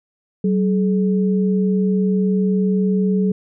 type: tone pair together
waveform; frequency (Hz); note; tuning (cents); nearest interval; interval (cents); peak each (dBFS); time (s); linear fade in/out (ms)
sine; 189.7 / 425.9; F#3 / G#4; +43 / +44; octave + major second; 1401; -15 / -22; 0.44-3.32; 5
effects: none